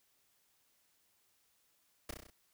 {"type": "noise with echo", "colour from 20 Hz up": "pink", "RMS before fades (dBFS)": -41, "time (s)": [2.09, 2.11], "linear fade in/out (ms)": 5, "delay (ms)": 32, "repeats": 6, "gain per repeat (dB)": -3, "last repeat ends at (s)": 2.302, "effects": ["white hiss -74 dBFS RMS until 2.53 s"]}